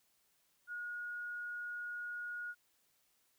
sine tone, 1443 Hz, F#6, 44 cents flat, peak -40 dBFS, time 0.67-2.55 s, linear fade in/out 50 ms, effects white hiss -75 dBFS RMS until 3.38 s

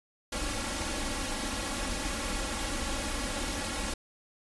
pink noise with comb filter, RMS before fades -33 dBFS, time 0.32-3.94 s, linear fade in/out 5 ms, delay 3.6 ms, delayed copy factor +0.9, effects resampled to 24000 Hz

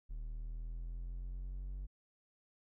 triangle linear sweep, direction up, 37.71 to 47.74 Hz, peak -38 dBFS, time 0.09-1.87 s, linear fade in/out 20 ms, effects none

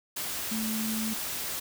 sine tone in noise, 220 Hz, A3, in tune, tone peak -30 dBFS, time 0.51-1.14 s, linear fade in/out 10 ms, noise white, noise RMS -34 dBFS, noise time 0.16-1.6 s, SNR +1 dB, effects none

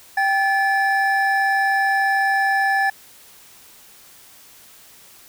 triangle tone pair together, 784 / 1730.8 Hz, G5 / A6, 0 / -29 cents, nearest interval octave + major second, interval 1371 cents, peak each -17 dBFS, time 0.17-2.9 s, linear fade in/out 5 ms, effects white hiss -47 dBFS RMS until 5.28 s

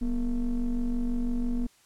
triangle ring-modulated tone, 110 Hz, A2, in tune, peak -20 dBFS, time 0.01-1.67 s, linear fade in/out 10 ms, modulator 133 Hz, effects white hiss -61 dBFS RMS until 1.85 s + low-pass 10000 Hz 12 dB/octave

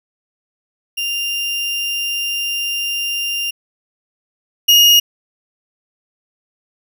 35% pulse tone pair in turn, 2794 / 2864 Hz, F7 / F7, 0 / +43 cents, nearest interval unison, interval 43 cents, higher second, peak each -17 / -5 dBFS, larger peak second, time 0.97-3.51 / 4.68-5 s, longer first, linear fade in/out 10 ms, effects none

